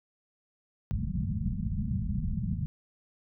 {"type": "low-pass noise", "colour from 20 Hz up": "white", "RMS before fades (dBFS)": -31, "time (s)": [0.91, 2.66], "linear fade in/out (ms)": 0, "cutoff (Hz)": 220, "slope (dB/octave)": 96, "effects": []}